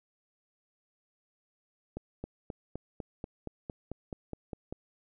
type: accelerating click train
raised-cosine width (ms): 2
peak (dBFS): -24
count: 13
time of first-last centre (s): 1.97-4.725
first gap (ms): 270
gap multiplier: 0.97
effects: none